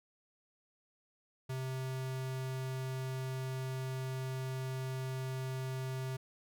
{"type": "tone", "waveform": "square", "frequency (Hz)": 130.81, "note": "C3", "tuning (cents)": 0, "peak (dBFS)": -37, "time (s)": [1.49, 6.17], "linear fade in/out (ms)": 10, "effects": []}